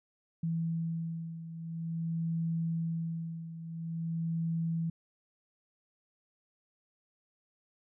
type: beating tone pair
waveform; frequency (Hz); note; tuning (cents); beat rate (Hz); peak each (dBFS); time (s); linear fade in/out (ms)
sine; 164.81 / 165.29; E3 / E3; 0 / +5; 0.48; -33 / -38; 0.43-4.9; 5
effects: none